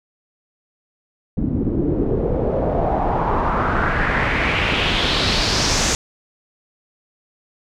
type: noise with low-pass filter sweep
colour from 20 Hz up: pink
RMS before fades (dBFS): -19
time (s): 1.37-5.95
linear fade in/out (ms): 0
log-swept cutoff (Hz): 240 to 6800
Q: 2.9
effects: none